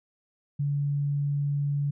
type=tone; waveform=sine; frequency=143.2 Hz; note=D3; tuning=43 cents flat; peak=-24 dBFS; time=0.59-1.91 s; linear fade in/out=10 ms; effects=none